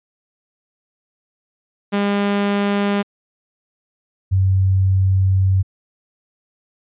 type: tone pair in turn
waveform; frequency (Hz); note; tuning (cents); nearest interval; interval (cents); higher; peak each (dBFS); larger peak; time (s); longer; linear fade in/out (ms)
sawtooth / sine; 202.1 / 95.19; G#3 / F#2; -47 / +50; octave + minor second; 1303; first; -12; neither; 1.92-3.03 / 4.31-5.63; second; 20
effects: resampled to 8000 Hz